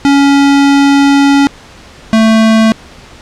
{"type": "tone pair in turn", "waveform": "square", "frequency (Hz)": [280, 221.7], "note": ["C#4", "A3"], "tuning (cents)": [18, 13], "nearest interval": "major third", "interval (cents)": 405, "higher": "first", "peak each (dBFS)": -5, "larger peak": "neither", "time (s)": [[0.05, 1.47], [2.13, 2.72]], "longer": "first", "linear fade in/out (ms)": 0, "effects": ["pink hiss -35 dBFS RMS until 3.21 s", "low-pass 6000 Hz 12 dB/octave"]}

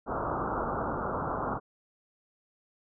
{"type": "low-pass noise", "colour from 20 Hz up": "white", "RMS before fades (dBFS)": -32, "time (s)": [0.06, 1.6], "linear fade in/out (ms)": 50, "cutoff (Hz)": 1400, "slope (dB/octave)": 96, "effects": []}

